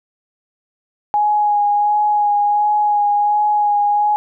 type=tone with vibrato; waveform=sine; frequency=830.6 Hz; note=G#5; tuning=in tune; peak=-12 dBFS; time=1.14-4.16 s; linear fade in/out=0 ms; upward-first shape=sine; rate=1.4 Hz; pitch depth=17 cents each way; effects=none